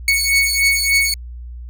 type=beating tone pair; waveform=sawtooth; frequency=2217 / 2220.4 Hz; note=C#7 / C#7; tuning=0 / +2 cents; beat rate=3.4 Hz; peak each=-13 dBFS; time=0.08-1.14 s; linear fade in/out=2 ms; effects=added 60 Hz sine -29 dBFS peak until 1.69 s